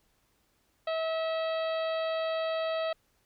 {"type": "harmonic tone with a mistuned harmonic", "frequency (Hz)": 646, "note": "E5", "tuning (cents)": -35, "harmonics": [1, 2, 3, 4, 5, 6, 7], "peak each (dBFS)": [-29, -38, -43, -44, -45, -45, -51], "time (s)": [0.87, 2.93], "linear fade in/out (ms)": 5, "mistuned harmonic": 4, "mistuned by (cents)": 18, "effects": ["pink hiss -71 dBFS RMS until 3.25 s"]}